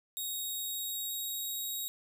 5% pulse tone with pitch glide, 3768 to 3792 Hz, A#7 to A#7, +18 to +29 cents, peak -28 dBFS, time 0.17-1.88 s, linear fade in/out 0 ms, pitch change +11 cents, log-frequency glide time 0.42-1.61 s, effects none

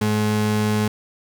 35% pulse tone pair together, 106.3 / 212.6 Hz, G#2 / G#3, +41 / +41 cents, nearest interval octave, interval 1200 cents, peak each -20 dBFS, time 0.01-0.88 s, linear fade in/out 5 ms, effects none

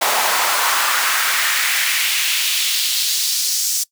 pink noise with high-pass filter sweep, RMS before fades -18 dBFS, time 0.01-3.84 s, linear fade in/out 10 ms, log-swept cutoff 740 to 6100 Hz, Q 1.8, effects noise-tail reverb RT60 0.1 s tail -21 dB re dry

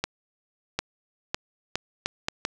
accelerating click train, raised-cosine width 0.2 ms, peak -8 dBFS, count 7, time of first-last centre 0.04-2.451 s, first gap 750 ms, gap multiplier 0.74, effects none

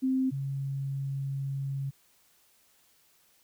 sine tone pair in turn, 261.6 / 137.22 Hz, C4 / C#3, 0 / -17 cents, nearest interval major seventh, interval 1117 cents, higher first, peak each -24 / -30 dBFS, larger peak first, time 0.02-0.31 / 0.31-1.91 s, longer second, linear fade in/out 20 ms, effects white hiss -65 dBFS RMS until 3.43 s

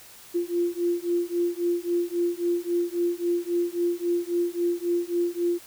sine beating tone pair, 345.3 / 349 Hz, F4 / F4, -20 / -1 cents, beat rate 3.7 Hz, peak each -26 dBFS, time 0.34-5.59 s, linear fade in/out 20 ms, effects white hiss -48 dBFS RMS until 5.66 s

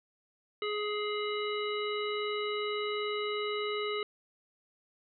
harmonic tone with a mistuned harmonic, 418.7 Hz, G#4, 14 cents sharp, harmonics 1 / 3 / 5 / 7 / 9, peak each -33 / -38 / -40 / -41 / -43 dBFS, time 0.62-4.03 s, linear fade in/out 2 ms, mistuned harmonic 9, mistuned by +56 cents, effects none

